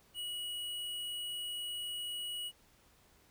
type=tone with hard clipping; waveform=triangle; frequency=2914 Hz; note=F#7; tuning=27 cents flat; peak=-39 dBFS; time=0.14-2.52 s; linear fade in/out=50 ms; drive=16 dB; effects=pink hiss -66 dBFS RMS until 3.3 s